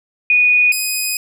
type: tone pair in turn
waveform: sine / 10% pulse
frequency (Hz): 2469 / 2501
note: D#7 / D#7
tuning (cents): -14 / +8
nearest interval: unison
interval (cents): 22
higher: second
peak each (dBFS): -9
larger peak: neither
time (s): 0.3-0.72 / 0.72-1.17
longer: second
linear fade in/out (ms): 2
effects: none